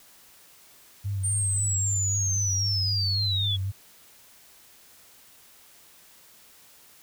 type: tone with vibrato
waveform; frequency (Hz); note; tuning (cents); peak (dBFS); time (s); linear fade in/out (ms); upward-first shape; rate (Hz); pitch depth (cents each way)
sine; 98; G2; 0; -26; 1.04-3.72; 20; sine; 3.8; 48
type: linear sweep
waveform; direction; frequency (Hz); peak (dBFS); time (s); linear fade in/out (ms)
sine; down; 8910 to 3323; -25; 1.23-3.57; 20
effects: white hiss -54 dBFS RMS until 7.02 s